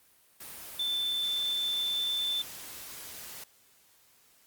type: tone in noise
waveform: sine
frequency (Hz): 3533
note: A7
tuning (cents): +6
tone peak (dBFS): -28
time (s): 0.79-2.42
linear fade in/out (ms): 5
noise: white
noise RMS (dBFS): -44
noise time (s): 0.4-3.44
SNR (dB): +13
effects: white hiss -63 dBFS RMS until 4.46 s + Opus 32 kbps